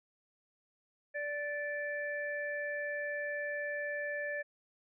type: harmonic tone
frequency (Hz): 584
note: D5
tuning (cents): -10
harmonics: 1 / 3 / 4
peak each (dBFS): -38 / -37 / -49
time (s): 1.14-4.43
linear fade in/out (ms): 20
effects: none